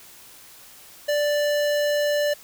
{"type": "tone with notch filter", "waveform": "square", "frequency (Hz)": 587.3, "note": "D5", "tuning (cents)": 0, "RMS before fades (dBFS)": -22, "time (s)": [1.08, 2.34], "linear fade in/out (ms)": 10, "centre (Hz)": 9700, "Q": 1.7, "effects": ["white hiss -47 dBFS RMS until 2.43 s"]}